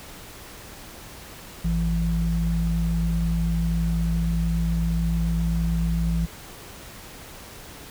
sine tone pair together, 55.83 / 167.4 Hz, A1 / E3, +26 / +27 cents, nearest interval octave + perfect fifth, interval 1901 cents, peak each -23 dBFS, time 1.64-6.26 s, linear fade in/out 10 ms, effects pink hiss -42 dBFS RMS until 7.9 s

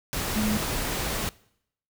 sine tone in noise, 212.9 Hz, G#3, 43 cents sharp, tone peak -23 dBFS, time 0.36-0.57 s, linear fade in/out 0 ms, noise pink, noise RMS -29 dBFS, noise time 0.13-1.29 s, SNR +3 dB, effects noise-tail reverb RT60 0.7 s tail -22 dB re dry

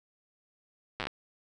slowing click train, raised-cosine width 0.3 ms, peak -17 dBFS, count 7, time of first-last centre 1-1.07 s, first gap 8 ms, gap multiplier 1.15, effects none

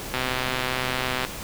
click train, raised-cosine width 0.3 ms, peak -9 dBFS, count 143, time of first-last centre 0.14-1.249 s, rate 128 Hz, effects pink hiss -35 dBFS RMS until 1.43 s

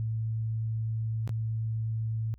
sine tone with dropouts, 111.5 Hz, A2, 23 cents sharp, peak -28 dBFS, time 0-2.34 s, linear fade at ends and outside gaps 0 ms, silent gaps 1.276-1.293 s, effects added 60 Hz sine -52 dBFS peak until 2.38 s

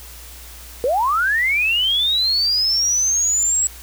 sine linear sweep, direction up, 461.2 to 7790 Hz, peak -15 dBFS, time 0.84-3.67 s, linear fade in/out 0 ms, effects added 60 Hz sine -39 dBFS peak until 3.82 s + white hiss -40 dBFS RMS until 3.82 s

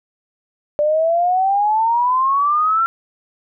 sine exponential sweep, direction up, 587.3 to 1365 Hz, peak -13 dBFS, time 0.79-2.86 s, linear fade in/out 0 ms, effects none

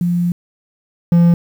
sine / triangle tone pair in turn, 174.61 / 171.21 Hz, F3 / F3, 0 / -34 cents, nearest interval unison, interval 34 cents, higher first, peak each -13 / -5 dBFS, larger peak second, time 0.01-0.32 / 1.12-1.34 s, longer first, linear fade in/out 2 ms, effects 7-bit

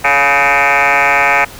sine tone with frequency modulation, 1539 Hz, G6, 32 cents flat, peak -6 dBFS, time 0.04-1.45 s, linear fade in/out 10 ms, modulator 139 Hz, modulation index 6.7, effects tanh soft clip ceiling -5 dBFS + pink hiss -33 dBFS RMS until 1.59 s

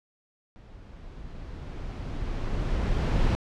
brown noise with level ramp, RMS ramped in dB -48 to -21 dBFS, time 0.56-3.35 s, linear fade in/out 0 ms, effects low-pass 5000 Hz 12 dB/octave

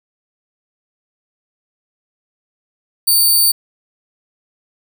5% pulse tone, 4578 Hz, D8, 45 cents flat, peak -3 dBFS, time 3.07-3.52 s, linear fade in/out 10 ms, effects none

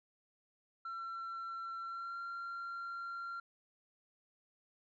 sine tone with pitch glide, 1353 to 1378.2 Hz, E6 to F6, +45 to -23 cents, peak -38 dBFS, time 0.85-3.4 s, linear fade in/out 5 ms, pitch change +32 cents, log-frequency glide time 1.84-2.17 s, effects tanh soft clip ceiling -39 dBFS

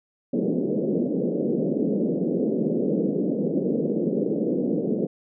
pink band-pass noise, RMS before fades -24 dBFS, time 0.33-5.07 s, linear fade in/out 10 ms, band 170 to 520 Hz, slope 48 dB/octave, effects none

